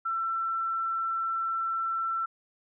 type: tone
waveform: sine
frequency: 1342 Hz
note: E6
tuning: 31 cents sharp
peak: -27 dBFS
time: 0.05-2.26 s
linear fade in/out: 10 ms
effects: none